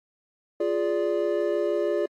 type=chord; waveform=triangle; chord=D diminished; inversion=first; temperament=equal with one note detuned; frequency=349.2 / 415.3 / 582.6 Hz; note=F4 / Ab4 / D5; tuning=0 / 0 / -14 cents; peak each=-25 dBFS; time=0.6-2.06 s; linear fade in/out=5 ms; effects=AAC 64 kbps